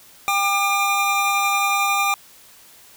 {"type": "tone cluster", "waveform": "square", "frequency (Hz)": [796, 1200, 2399], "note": ["G5", "D6", "D7"], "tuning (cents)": [26, 37, 36], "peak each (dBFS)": [-23, -22, -23], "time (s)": [0.28, 2.14], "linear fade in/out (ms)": 0, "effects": ["white hiss -48 dBFS RMS until 2.96 s"]}